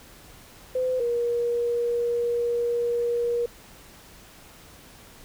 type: tone pair in turn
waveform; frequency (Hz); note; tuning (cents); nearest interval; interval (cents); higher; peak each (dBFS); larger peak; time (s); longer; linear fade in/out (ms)
sine; 510 / 475.4; C5 / A#4; -44 / +34; minor second; 122; first; -22; neither; 0.75-1 / 1-3.46; second; 5
effects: pink hiss -49 dBFS RMS until 5.24 s